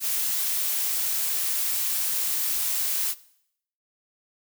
blue noise, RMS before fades -26 dBFS, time 0-3.15 s, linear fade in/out 50 ms, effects noise-tail reverb RT60 0.7 s tail -19 dB re dry

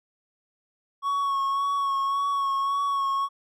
triangle tone with vibrato, 1108.7 Hz, C#6, in tune, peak -21 dBFS, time 1.02-3.29 s, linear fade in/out 50 ms, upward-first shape sine, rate 1.8 Hz, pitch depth 25 cents each way, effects none

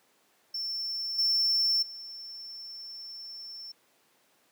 triangle tone with level steps, 5390 Hz, E8, 38 cents sharp, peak -30 / -22 / -39 dBFS, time 0.54-3.72 s, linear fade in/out 5 ms, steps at 1.18 / 1.82 s, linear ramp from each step 10 ms, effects pink hiss -66 dBFS RMS until 4.51 s + high-pass 300 Hz 12 dB/octave

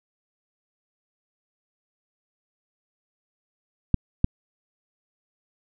clicks, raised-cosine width 5 ms, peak -5 dBFS, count 2, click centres 3.943 / 4.244 s, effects none

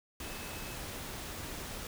sine tone in noise, 2590 Hz, E7, 31 cents flat, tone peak -51 dBFS, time 0.23-0.75 s, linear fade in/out 2 ms, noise pink, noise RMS -42 dBFS, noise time 0.2-1.87 s, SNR -12 dB, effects none

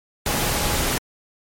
sine tone in noise, 832 Hz, G#5, 3 cents sharp, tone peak -33 dBFS, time 0.26-0.82 s, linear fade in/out 2 ms, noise pink, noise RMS -22 dBFS, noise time 0.26-0.98 s, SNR -14 dB, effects MP3 64 kbps

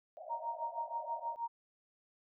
white band-pass noise, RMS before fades -48 dBFS, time 0.17-1.36 s, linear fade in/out 0 ms, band 600 to 710 Hz, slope 96 dB/octave
sine tone with tremolo, 932.3 Hz, A#5, in tune, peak -33 dBFS, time 0.29-1.48 s, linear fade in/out 20 ms, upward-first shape triangle, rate 6.3 Hz, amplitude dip 100%
effects none

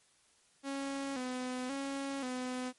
sawtooth tone with vibrato, 263.8 Hz, C4, 14 cents sharp, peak -32 dBFS, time 0.63-2.73 s, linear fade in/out 50 ms, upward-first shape square, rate 0.94 Hz, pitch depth 74 cents each way, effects white hiss -68 dBFS RMS until 2.78 s + MP3 48 kbps

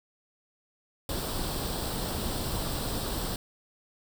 pink noise with comb filter, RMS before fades -32 dBFS, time 1.09-3.36 s, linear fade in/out 2 ms, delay 0.23 ms, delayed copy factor +0.6, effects none

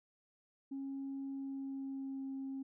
sine tone with pitch glide, 272.8 to 269.2 Hz, C#4 to C4, -28 to +49 cents, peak -38 dBFS, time 0.71-2.63 s, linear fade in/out 10 ms, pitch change -23 cents, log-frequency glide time 1.3-2.24 s, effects tanh soft clip ceiling -36 dBFS

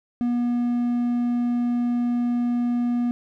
triangle tone, 241.2 Hz, B3, 41 cents flat, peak -18 dBFS, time 0.21-3.11 s, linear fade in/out 0 ms, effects none

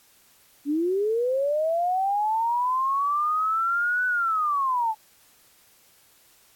sine linear two-way sweep, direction up then down, 277.2 to 1500 to 854 Hz, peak -21 dBFS, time 0.65-4.95 s, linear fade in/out 50 ms, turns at 4.06 s, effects white hiss -58 dBFS RMS until 6.55 s + AAC 64 kbps

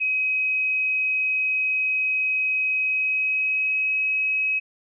sine tone with pitch glide, 2534 to 2550 Hz, D#7 to D#7, +31 to +42 cents, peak -20 dBFS, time 0-4.6 s, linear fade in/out 20 ms, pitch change +11 cents, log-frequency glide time 2.79-3.91 s, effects none

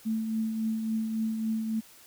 sine tone with tremolo, 221.3 Hz, A3, 10 cents sharp, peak -25 dBFS, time 0.05-1.81 s, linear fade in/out 20 ms, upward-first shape triangle, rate 3.6 Hz, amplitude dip 45%, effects white hiss -54 dBFS RMS until 2.06 s

